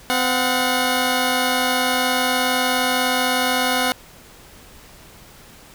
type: tone pair together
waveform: 10% pulse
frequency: 255.6 / 727 Hz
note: C4 / F#5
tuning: -40 / -31 cents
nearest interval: octave + tritone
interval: 1809 cents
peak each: -12 dBFS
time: 0.1-3.92 s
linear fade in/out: 0 ms
effects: pink hiss -45 dBFS RMS until 5.74 s